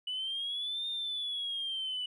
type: linear two-way sweep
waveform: sine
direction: up then down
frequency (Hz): 2960 to 3645 to 2960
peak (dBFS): -32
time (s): 0.07-2.06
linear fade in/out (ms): 5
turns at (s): 0.87
effects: tanh soft clip ceiling -29 dBFS